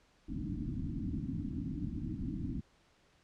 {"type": "low-pass noise", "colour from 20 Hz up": "white", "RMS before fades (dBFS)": -38, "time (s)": [0.28, 2.61], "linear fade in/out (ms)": 10, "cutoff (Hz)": 310, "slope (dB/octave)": 96, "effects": ["pink hiss -68 dBFS RMS until 3.23 s", "low-pass 6000 Hz 12 dB/octave"]}